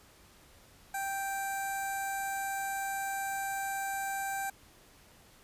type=tone with notch filter; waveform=15% pulse; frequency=784 Hz; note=G5; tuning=in tune; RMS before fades=-35 dBFS; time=0.94-4.5 s; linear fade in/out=5 ms; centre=3100 Hz; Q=0.57; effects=pink hiss -59 dBFS RMS until 5.43 s + resampled to 32000 Hz